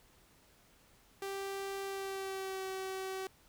sawtooth tone with pitch glide, 392 to 380.8 Hz, G4 to F#4, 0 to +50 cents, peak -34 dBFS, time 1.22-3.27 s, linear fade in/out 2 ms, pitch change -50 cents, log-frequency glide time 1.84-2.65 s, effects pink hiss -65 dBFS RMS until 3.48 s

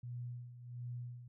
sine tone with tremolo, 121.8 Hz, B2, 24 cents flat, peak -40 dBFS, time 0.03-1.28 s, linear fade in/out 5 ms, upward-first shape sine, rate 1.4 Hz, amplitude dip 70%, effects none

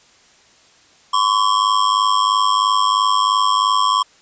square ring-modulated tone, 1076 Hz, C6, 48 cents sharp, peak -11 dBFS, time 1.13-4.03 s, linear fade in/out 10 ms, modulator 51.5 Hz, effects white hiss -51 dBFS RMS until 4.21 s + resampled to 16000 Hz

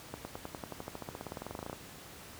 accelerating click train, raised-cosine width 1 ms, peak -25 dBFS, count 26, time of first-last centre 0.14-1.73 s, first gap 110 ms, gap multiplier 0.95, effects pink hiss -50 dBFS RMS until 2.39 s + high-pass 60 Hz 12 dB/octave

